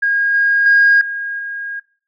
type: tone with level steps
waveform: sine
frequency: 1630 Hz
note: G#6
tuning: 33 cents flat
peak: -12 / -10 / -6 / -20 / -22 dBFS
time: 0.02-1.8 s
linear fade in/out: 10 ms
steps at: 0.34 / 0.66 / 1.01 / 1.39 s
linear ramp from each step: 2 ms
effects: noise-tail reverb RT60 0.4 s tail -20 dB re dry + tanh soft clip ceiling -3 dBFS